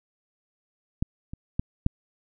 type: clicks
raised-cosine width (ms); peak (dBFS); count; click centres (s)
5; -12 / -24 / -12 / -8; 4; 1.025 / 1.335 / 1.595 / 1.864
effects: none